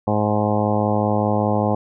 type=harmonic tone with a mistuned harmonic; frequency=105.1 Hz; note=G#2; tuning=21 cents sharp; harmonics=1 / 2 / 3 / 4 / 5 / 6 / 7 / 8 / 9 / 10; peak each=-23 / -22 / -27 / -28 / -24 / -27 / -26 / -26 / -33 / -32 dBFS; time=0.07-1.75 s; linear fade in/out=5 ms; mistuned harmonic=9; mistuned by=-25 cents; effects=none